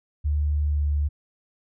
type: tone with pitch glide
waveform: sine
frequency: 74 to 73.15 Hz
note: D2 to D2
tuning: +14 to -6 cents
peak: -20 dBFS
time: 0.24-1.09 s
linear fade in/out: 20 ms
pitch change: -20 cents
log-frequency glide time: 0.67-0.83 s
effects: none